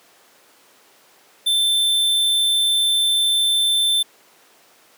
square tone, 3547 Hz, A7, 13 cents sharp, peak -16 dBFS, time 1.46-4.03 s, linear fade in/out 10 ms, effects pink hiss -52 dBFS RMS until 4.97 s + high-pass 400 Hz 12 dB/octave

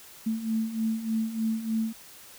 sine beating tone pair, 220 / 223.3 Hz, A3 / A3, 0 / +26 cents, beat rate 3.3 Hz, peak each -32 / -27 dBFS, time 0.26-1.93 s, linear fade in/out 10 ms, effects white hiss -49 dBFS RMS until 2.38 s

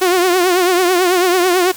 sawtooth tone with vibrato, 361.3 Hz, F#4, 41 cents flat, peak -7 dBFS, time 0.01-1.72 s, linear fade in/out 10 ms, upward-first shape triangle, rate 9.1 Hz, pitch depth 95 cents each way, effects white hiss -33 dBFS RMS until 1.76 s

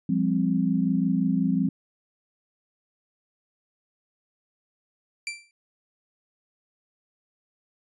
sine chord, F suspended second, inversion none, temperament equal with one note detuned, 174.61 / 200.2 / 261.6 Hz, F3 / G3 / C4, 0 / +37 / 0 cents, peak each -25 dBFS, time 0.09-1.69 s, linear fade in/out 5 ms
sawtooth tone with exponential decay, 2349 Hz, D7, in tune, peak -23 dBFS, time 5.27-5.51 s, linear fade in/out 1 ms, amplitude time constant 52 ms
effects resampled to 24000 Hz

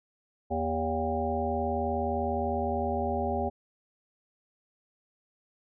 harmonic tone with a mistuned harmonic, 79.7 Hz, D#2, 42 cents sharp, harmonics 1 / 3 / 5 / 7 / 9 / 10, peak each -34 / -34 / -34 / -34 / -34 / -34 dBFS, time 0.5-3.5 s, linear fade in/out 20 ms, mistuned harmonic 7, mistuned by +32 cents, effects none

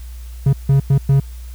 triangle tone bursts at uneven times, 137.5 Hz, C#3, 14 cents flat, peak -7 dBFS, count 4, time 0.46-0.53 / 0.69-0.8 / 0.9-0.98 / 1.09-1.2 s, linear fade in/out 5 ms, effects added 60 Hz sine -29 dBFS peak until 1.54 s + white hiss -47 dBFS RMS until 1.54 s

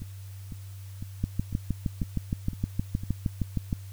two click trains, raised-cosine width 5 ms, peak -14 / -24 dBFS, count 17 / 7, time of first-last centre 1.24-3.728 / 0.02-3.035 s, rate 6.43 / 1.99 Hz, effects added 97 Hz sine -39 dBFS peak until 3.92 s + white hiss -55 dBFS RMS until 3.92 s

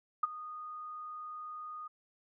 sine tone with ADSR envelope, 1234 Hz, D#6, 15 cents flat, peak -23 dBFS, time 0.23-1.88 s, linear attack 6 ms, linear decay 21 ms, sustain -18 dB, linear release 11 ms, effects none

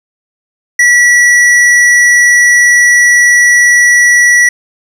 square tone, 1943 Hz, B6, 29 cents flat, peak -4 dBFS, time 0.79-4.49 s, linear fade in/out 5 ms, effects low-pass 9000 Hz 12 dB/octave + 7-bit

